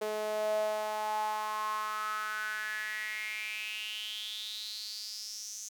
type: tone with high-pass filter sweep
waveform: sawtooth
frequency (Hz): 213.8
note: A3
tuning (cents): -49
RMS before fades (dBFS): -36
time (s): 0.01-5.69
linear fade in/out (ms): 10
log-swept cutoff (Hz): 500 to 6400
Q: 7.3
effects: none